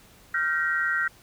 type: tone cluster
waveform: sine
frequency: 1389 / 1550 / 1892 Hz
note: F6 / G6 / A#6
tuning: -10 / -20 / +25 cents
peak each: -27 dBFS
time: 0.34-1.08 s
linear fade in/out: 5 ms
effects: pink hiss -54 dBFS RMS until 1.22 s